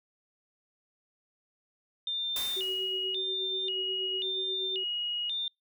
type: tone with vibrato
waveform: sine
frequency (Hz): 3227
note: G7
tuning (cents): +50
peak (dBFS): -30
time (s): 2.07-5.48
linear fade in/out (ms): 2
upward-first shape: square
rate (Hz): 0.93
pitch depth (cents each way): 190
type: noise with exponential decay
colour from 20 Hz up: white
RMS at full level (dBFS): -35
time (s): 2.36-3.19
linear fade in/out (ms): 2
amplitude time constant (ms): 180
type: tone with tremolo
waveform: sine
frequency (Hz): 379.7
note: F#4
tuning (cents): +45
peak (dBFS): -35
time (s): 2.56-4.84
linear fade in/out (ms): 10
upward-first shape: sine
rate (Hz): 8.3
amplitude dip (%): 50
effects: noise-tail reverb RT60 0.2 s tail -26 dB re dry